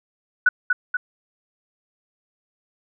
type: tone with echo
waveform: sine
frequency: 1480 Hz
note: F#6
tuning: in tune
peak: -11 dBFS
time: 0.46-0.49 s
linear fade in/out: 5 ms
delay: 240 ms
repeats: 2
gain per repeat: -4 dB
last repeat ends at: 0.97 s
effects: none